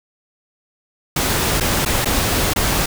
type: noise with dropouts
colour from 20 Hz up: pink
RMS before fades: -18 dBFS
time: 1.16-2.86 s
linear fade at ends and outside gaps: 5 ms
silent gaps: 1.601-1.607 / 1.851-1.859 / 2.047-2.056 / 2.536-2.56 s
effects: none